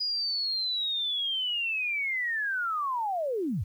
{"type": "linear sweep", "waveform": "sine", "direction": "down", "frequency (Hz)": [4935, 69.3], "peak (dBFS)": -27, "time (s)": [0, 3.64], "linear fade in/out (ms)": 10, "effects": ["10-bit"]}